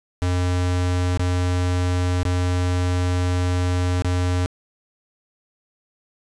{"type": "tone with dropouts", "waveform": "square", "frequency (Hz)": 90, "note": "F#2", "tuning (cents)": -47, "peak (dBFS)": -19, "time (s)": [0.22, 4.46], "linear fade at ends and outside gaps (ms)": 0, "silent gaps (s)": [[1.174, 1.195], [2.231, 2.252], [4.021, 4.046]], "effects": ["resampled to 22050 Hz", "9-bit"]}